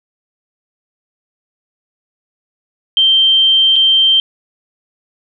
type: tone with dropouts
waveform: sine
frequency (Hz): 3140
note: G7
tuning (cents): +2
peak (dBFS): -7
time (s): 2.97-4.2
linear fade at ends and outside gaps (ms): 1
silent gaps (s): 3.758-3.762
effects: none